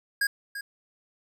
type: tone with echo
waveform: square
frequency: 1635 Hz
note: G#6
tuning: 28 cents flat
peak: -23 dBFS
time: 0.21-0.27 s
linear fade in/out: 5 ms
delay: 340 ms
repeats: 1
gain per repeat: -11 dB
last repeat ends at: 0.61 s
effects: none